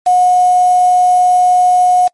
sine tone with quantisation, 725 Hz, F#5, 35 cents flat, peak -6 dBFS, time 0.06-2.08 s, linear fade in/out 10 ms, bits 4, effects noise-tail reverb RT60 0.1 s tail -26 dB re dry + MP3 48 kbps

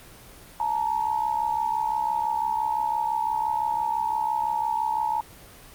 sine tone pair together, 866.4 / 932.3 Hz, A5 / A#5, -27 / 0 cents, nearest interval minor second, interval 127 cents, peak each -25 / -26 dBFS, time 0.6-5.21 s, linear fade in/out 2 ms, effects pink hiss -47 dBFS RMS until 5.74 s + Opus 24 kbps

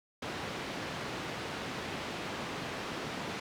pink band-pass noise, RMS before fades -39 dBFS, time 0.22-3.4 s, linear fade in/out 5 ms, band 140 to 3900 Hz, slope 12 dB/octave, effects none

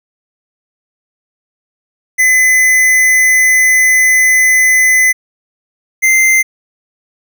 square tone pair in turn, 2025 / 2080 Hz, B6 / C7, +43 / -11 cents, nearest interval unison, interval 46 cents, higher second, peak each -7 dBFS, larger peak neither, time 2.18-5.13 / 6.02-6.43 s, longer first, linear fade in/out 20 ms, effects none

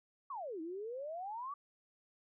sine exponential two-way sweep, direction down then up, 1171 to 311.1 to 1171 Hz, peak -40 dBFS, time 0.3-1.54 s, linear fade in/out 5 ms, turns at 0.61 s, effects none

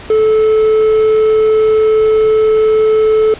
triangle tone, 435.2 Hz, A4, 19 cents flat, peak -5 dBFS, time 0.1-3.34 s, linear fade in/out 2 ms, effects pink hiss -31 dBFS RMS until 3.39 s + resampled to 8000 Hz

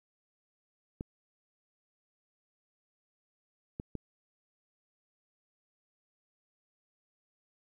clicks, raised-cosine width 3 ms, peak -24 dBFS, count 3, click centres 1.009 / 3.799 / 3.953 s, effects 11-bit

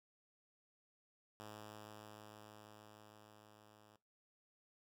5% pulse tone with level ramp, 106.4 Hz, G#2, 42 cents sharp, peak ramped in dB -39 to -53 dBFS, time 1.4-3.96 s, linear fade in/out 0 ms, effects noise-tail reverb RT60 0.2 s tail -17 dB re dry

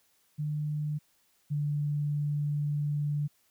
sine tone pair in turn, 150 / 146.83 Hz, D3 / D3, +37 / 0 cents, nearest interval unison, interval 37 cents, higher first, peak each -29 / -27 dBFS, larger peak second, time 0.38-0.99 / 1.5-3.28 s, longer second, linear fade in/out 20 ms, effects white hiss -69 dBFS RMS until 3.5 s

